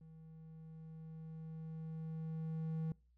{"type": "tone with level ramp", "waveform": "triangle", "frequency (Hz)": 160, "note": "D#3", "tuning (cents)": 49, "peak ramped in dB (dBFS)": [-53, -34], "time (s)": [0.01, 2.92], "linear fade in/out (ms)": 2, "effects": ["noise-tail reverb RT60 0.4 s tail -25 dB re dry", "added 60 Hz sine -68 dBFS peak until 3.17 s"]}